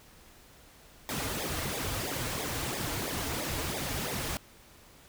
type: noise with flanger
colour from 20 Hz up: pink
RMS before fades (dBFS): -34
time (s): 1.09-4.37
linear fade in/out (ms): 0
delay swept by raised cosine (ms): 0.68 to 5.48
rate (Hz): 3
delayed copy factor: -0.95
effects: pink hiss -56 dBFS RMS until 5.08 s